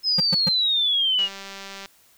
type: exponential sweep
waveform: sine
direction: down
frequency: 5170 to 2827 Hz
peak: -18 dBFS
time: 0.03-1.29 s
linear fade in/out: 50 ms
type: tone bursts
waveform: square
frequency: 176 Hz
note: F3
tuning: 14 cents sharp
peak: -22 dBFS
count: 3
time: 0.18-0.489 s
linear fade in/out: 5 ms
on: 23 ms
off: 120 ms
type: click train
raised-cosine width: 0.2 ms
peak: -20 dBFS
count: 132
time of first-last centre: 1.19-1.858 s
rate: 196 Hz
effects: white hiss -57 dBFS RMS until 2.17 s